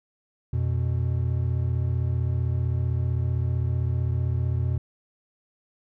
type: tone pair together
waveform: triangle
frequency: 86.83 / 122.4 Hz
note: F2 / B2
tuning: -9 / -15 cents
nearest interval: tritone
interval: 594 cents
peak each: -23 dBFS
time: 0.53-4.78 s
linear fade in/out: 5 ms
effects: none